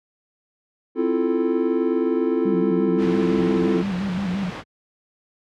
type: chord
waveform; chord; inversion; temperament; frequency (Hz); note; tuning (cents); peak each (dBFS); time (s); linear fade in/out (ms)
triangle; F major seventh; second; equal; 261.6 / 329.6 / 349.2 / 440; C4 / E4 / F4 / A4; 0 / 0 / 0 / 0; -22; 0.95-3.84; 50
type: tone with vibrato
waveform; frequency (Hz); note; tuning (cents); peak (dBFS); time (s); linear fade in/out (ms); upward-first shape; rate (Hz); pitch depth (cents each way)
sine; 189; F#3; +37; -22; 2.45-4.5; 5; square; 5.8; 85
type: noise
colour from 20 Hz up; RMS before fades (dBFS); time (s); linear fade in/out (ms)
pink; -31; 2.97-4.64; 50
effects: high-pass 80 Hz 12 dB/octave + low-pass 3000 Hz 12 dB/octave